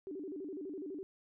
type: tone with vibrato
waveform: sine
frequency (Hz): 337.3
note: E4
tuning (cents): +40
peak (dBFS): -40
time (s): 0.07-1.03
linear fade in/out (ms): 0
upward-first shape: square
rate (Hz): 12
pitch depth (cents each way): 230
effects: none